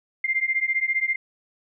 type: beating tone pair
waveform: sine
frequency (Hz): 2093 / 2108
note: C7 / C7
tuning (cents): 0 / +12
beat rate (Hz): 15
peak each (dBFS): -24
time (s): 0.24-1.16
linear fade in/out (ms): 5
effects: none